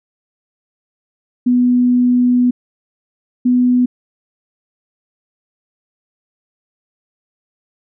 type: tone pair in turn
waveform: sine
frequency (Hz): 246.9 / 248.2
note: B3 / B3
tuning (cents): 0 / +9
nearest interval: unison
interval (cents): 9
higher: second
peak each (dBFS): -9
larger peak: neither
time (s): 1.46-2.51 / 3.45-3.86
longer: first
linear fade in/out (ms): 10
effects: none